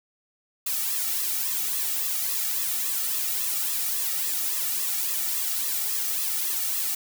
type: noise with flanger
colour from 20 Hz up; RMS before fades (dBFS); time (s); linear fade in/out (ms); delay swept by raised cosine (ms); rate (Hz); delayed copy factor
blue; -27; 0.66-6.95; 5; 1.3 to 1.98; 3.6; -0.9
effects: none